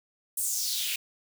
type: noise with high-pass filter sweep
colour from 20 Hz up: white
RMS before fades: -30 dBFS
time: 0.37-0.96 s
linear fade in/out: 5 ms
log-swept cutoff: 9600 to 2400 Hz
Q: 3.3
effects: none